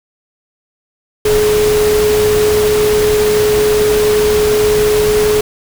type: tone in noise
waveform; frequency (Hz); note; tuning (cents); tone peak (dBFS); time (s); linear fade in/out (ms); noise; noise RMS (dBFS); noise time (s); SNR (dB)
sine; 423.2; G#4; +33; -9; 1.25-5.41; 5; pink; -19; 1.25-5.41; +7
effects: none